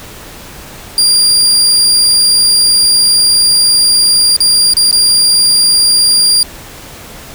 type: tone with dropouts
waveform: 30% pulse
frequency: 4781 Hz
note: D8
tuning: 30 cents sharp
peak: -3 dBFS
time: 0.98-6.43 s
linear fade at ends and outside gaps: 1 ms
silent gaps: 4.365-4.404 / 4.736-4.768 / 4.912-4.927 s
effects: pink hiss -31 dBFS RMS until 7.34 s